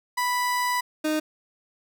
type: tone pair in turn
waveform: 30% pulse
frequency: 987.8 / 308.7 Hz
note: B5 / D#4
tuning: 0 / -14 cents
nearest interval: octave + minor sixth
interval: 2014 cents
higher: first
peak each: -20 dBFS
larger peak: neither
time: 0.17-0.81 / 1.04-1.2 s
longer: first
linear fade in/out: 10 ms
effects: none